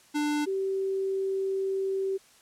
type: tone pair in turn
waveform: square / sine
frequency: 296.5 / 386.1 Hz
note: D4 / G4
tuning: +17 / -26 cents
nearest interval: perfect fourth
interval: 457 cents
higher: second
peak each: -26 dBFS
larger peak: neither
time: 0.14-0.46 / 0.46-2.18 s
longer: second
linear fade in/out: 20 ms
effects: white hiss -58 dBFS RMS until 2.41 s + low-pass 10000 Hz 12 dB/octave